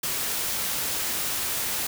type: noise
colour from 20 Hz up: white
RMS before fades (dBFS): -28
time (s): 0.03-1.87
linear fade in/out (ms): 5
effects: none